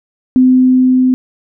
sine tone with level ramp, 255.9 Hz, C4, 38 cents flat, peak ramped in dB -4 to -7 dBFS, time 0.36-1.14 s, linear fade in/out 0 ms, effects none

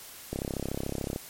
click train, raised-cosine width 2 ms, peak -18 dBFS, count 29, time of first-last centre 0.33-1.161 s, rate 33.7 Hz, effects white hiss -46 dBFS RMS until 1.29 s + MP3 64 kbps

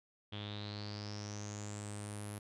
sawtooth tone with low-pass filter sweep, 103.7 Hz, G#2, 2 cents flat, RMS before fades -44 dBFS, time 0.32-2.39 s, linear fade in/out 10 ms, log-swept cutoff 3300 to 11000 Hz, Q 9.3, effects none

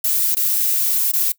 violet noise with dropouts, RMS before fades -18 dBFS, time 0.04-1.32 s, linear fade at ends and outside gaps 5 ms, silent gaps 0.348-0.367 / 1.117-1.134 s, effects noise-tail reverb RT60 0.1 s tail -20 dB re dry

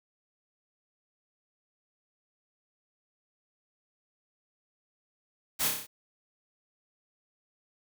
white noise with echo, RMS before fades -29 dBFS, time 5.59-5.69 s, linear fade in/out 20 ms, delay 30 ms, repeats 6, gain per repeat -3 dB, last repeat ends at 5.87 s, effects none

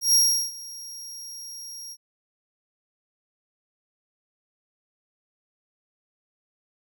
sawtooth tone with ADSR envelope, 5610 Hz, F8, 7 cents sharp, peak -12 dBFS, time 0.01-1.97 s, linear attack 130 ms, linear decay 370 ms, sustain -22 dB, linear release 52 ms, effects none

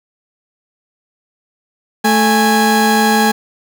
30% pulse tone pair together, 219.1 / 825 Hz, A3 / G#5, -7 / -12 cents, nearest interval octave + major seventh, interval 2295 cents, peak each -10 dBFS, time 2.04-3.32 s, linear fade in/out 10 ms, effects 7-bit

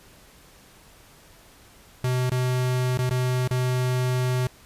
square tone with dropouts, 126.6 Hz, B2, 43 cents sharp, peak -22 dBFS, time 2.04-4.47 s, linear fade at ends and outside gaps 2 ms, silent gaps 2.297-2.317 / 2.974-2.989 / 3.095-3.109 / 3.476-3.509 s, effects pink hiss -52 dBFS RMS until 4.65 s + resampled to 32000 Hz

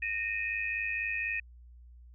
sine tone cluster, 1844 / 2456 / 2560 Hz, A#6 / D#7 / D#7, -19 / -23 / +49 cents, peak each -35 / -35 / -35 dBFS, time 0.02-1.4 s, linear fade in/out 5 ms, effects added 60 Hz sine -50 dBFS peak until 2.14 s

